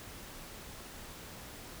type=silence; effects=pink hiss -48 dBFS RMS until 1.8 s